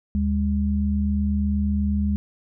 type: tone pair together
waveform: sine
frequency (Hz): 75.6 / 203.8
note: D#2 / G#3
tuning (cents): -49 / -32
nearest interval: octave + perfect fourth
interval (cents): 1717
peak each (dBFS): -22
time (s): 0.15-2.16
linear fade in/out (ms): 0
effects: none